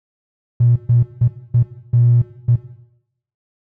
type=tone bursts at uneven times; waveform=triangle; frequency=120 Hz; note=B2; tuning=49 cents flat; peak=-5 dBFS; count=6; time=0.6-0.76 / 0.89-1.03 / 1.21-1.28 / 1.54-1.63 / 1.93-2.22 / 2.48-2.56 s; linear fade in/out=10 ms; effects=noise-tail reverb RT60 0.8 s tail -17 dB re dry + tanh soft clip ceiling -7 dBFS